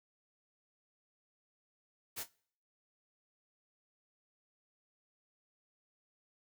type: noise with echo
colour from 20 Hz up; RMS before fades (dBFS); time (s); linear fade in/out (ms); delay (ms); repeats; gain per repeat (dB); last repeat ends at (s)
white; -41; 2.16-2.24; 20; 25; 3; -12; 2.315
effects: noise-tail reverb RT60 0.6 s tail -25 dB re dry